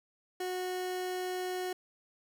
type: tone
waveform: 30% pulse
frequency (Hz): 366.2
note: F#4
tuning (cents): -18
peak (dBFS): -31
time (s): 0.4-1.73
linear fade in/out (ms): 5
effects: none